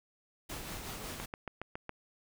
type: noise with tremolo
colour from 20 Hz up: pink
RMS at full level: -41 dBFS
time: 0.49-1.26 s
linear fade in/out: 10 ms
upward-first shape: sine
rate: 5.4 Hz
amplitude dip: 35%
type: click train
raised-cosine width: 0.5 ms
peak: -24 dBFS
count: 6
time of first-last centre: 1.2-1.893 s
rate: 7.21 Hz
effects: none